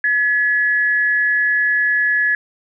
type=tone pair together; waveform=sine; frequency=1700 / 1950.1 Hz; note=G#6 / B6; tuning=+40 / -22 cents; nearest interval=major second; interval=238 cents; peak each=-14 / -22 dBFS; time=0.04-2.35 s; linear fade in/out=2 ms; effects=none